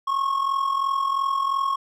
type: tone with amplitude modulation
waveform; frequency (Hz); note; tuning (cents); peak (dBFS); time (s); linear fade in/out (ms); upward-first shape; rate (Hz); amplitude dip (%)
triangle; 1092; C#6; -26; -16; 0.07-1.76; 10; sine; 42.9; 65
effects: none